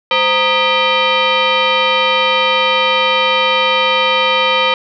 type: tone with frequency modulation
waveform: sine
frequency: 932.3 Hz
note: A#5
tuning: in tune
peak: -10 dBFS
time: 0.11-4.74 s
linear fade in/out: 2 ms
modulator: 725 Hz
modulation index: 3.7
effects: none